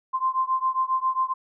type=beating tone pair; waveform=sine; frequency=1041 / 1048.4 Hz; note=C6 / C6; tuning=-9 / +3 cents; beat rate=7.4 Hz; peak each=-24 / -25 dBFS; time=0.13-1.34 s; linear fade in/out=20 ms; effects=none